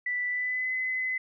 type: tone with pitch glide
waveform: sine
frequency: 1975.5 to 2028 Hz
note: B6 to B6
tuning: 0 to +45 cents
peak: -27 dBFS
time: 0.06-1.18 s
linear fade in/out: 5 ms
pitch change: +45 cents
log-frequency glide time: 0.28-0.72 s
effects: none